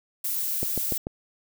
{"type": "noise", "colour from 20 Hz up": "violet", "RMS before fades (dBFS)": -28, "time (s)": [0.24, 0.98], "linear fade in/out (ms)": 5}
{"type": "click train", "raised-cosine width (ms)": 2, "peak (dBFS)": -16, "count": 4, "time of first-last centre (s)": [0.63, 1.069], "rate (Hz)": 6.83}
{"effects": []}